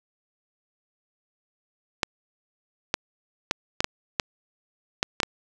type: clicks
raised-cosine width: 0.2 ms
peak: -4 dBFS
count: 9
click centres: 2.032 / 2.941 / 3.511 / 3.805 / 3.844 / 4.198 / 5.029 / 5.202 / 5.232 s
effects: none